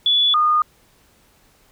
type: tone pair in turn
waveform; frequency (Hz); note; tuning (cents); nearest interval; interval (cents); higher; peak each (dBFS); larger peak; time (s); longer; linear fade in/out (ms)
sine; 3431 / 1224; A7 / D#6; -44 / -29; octave + tritone; 1785; first; -13; neither; 0.06-0.34 / 0.34-0.62; neither; 2
effects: pink hiss -56 dBFS RMS until 1.71 s